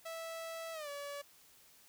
sawtooth tone with pitch glide, 656 to 571.1 Hz, E5 to D5, -9 to -49 cents, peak -38 dBFS, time 0.05-1.22 s, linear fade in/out 10 ms, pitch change -240 cents, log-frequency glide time 0.73-0.89 s, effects white hiss -63 dBFS RMS until 1.88 s

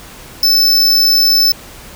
square tone, 5274 Hz, E8, in tune, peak -8 dBFS, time 0.43-1.52 s, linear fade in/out 2 ms, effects pink hiss -35 dBFS RMS until 1.95 s

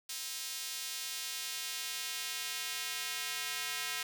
square tone with high-pass filter sweep, 145.1 Hz, D3, 21 cents flat, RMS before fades -39 dBFS, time 0.09-4.03 s, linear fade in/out 5 ms, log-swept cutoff 4400 to 2100 Hz, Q 0.86, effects none

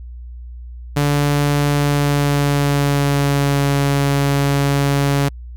sawtooth tone with pitch glide, 144.5 to 140.63 Hz, D3 to C#3, -28 to +25 cents, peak -10 dBFS, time 0.96-5.29 s, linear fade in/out 10 ms, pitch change -47 cents, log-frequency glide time 1.71-3.67 s, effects added 60 Hz sine -30 dBFS peak until 5.56 s

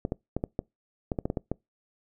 clicks, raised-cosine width 2 ms, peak -15 dBFS, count 11, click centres 0.051 / 0.121 / 0.366 / 0.439 / 0.591 / 1.118 / 1.188 / 1.255 / 1.301 / 1.372 / 1.516 s, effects noise-tail reverb RT60 0.2 s tail -25 dB re dry

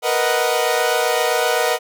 sawtooth chord, B major seventh, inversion third, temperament equal, 466.2 / 493.9 / 622.3 / 740 Hz, A#4 / B4 / D#5 / F#5, 0 / 0 / 0 / 0 cents, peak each -18 dBFS, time 0.02-1.79 s, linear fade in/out 50 ms, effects none

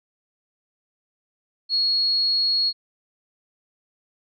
sine tone, 4320 Hz, C#8, 45 cents flat, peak -18 dBFS, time 1.69-2.73 s, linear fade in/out 50 ms, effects none

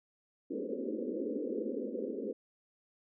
white band-pass noise, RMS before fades -37 dBFS, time 0.5-2.33 s, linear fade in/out 10 ms, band 210 to 520 Hz, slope 96 dB/octave, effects none

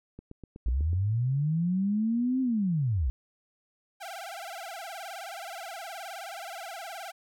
click train, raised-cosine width 3 ms, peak -30 dBFS, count 7, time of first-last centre 0.19-0.932 s, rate 8.09 Hz
sine linear two-way sweep, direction up then down, 54.8 to 264.5 to 54.8 Hz, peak -24 dBFS, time 0.66-3.1 s, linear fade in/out 0 ms, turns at 2.41 s
sawtooth tone with vibrato, 729 Hz, F#5, 26 cents flat, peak -34 dBFS, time 4-7.12 s, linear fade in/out 20 ms, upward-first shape sine, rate 19 Hz, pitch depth 180 cents each way
effects none

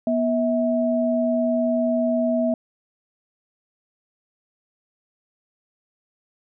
sine tone pair together, 242.5 / 648 Hz, B3 / E5, -31 / -30 cents, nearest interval octave + perfect fourth, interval 1701 cents, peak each -21 / -21 dBFS, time 0.07-2.54 s, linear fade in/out 2 ms, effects none

